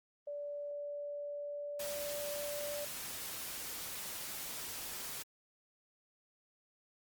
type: tone with pitch glide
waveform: sine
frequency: 580 to 584 Hz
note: D5 to D5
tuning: -22 to -10 cents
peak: -39 dBFS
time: 0.27-2.85 s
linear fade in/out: 5 ms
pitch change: +12 cents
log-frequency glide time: 1.38-2.69 s
type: noise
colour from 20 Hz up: white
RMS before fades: -43 dBFS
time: 1.79-5.23 s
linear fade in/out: 10 ms
effects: Opus 32 kbps